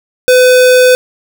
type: tone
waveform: square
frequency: 504 Hz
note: B4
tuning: 35 cents sharp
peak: -4 dBFS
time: 0.28-0.95 s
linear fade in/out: 0 ms
effects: 7-bit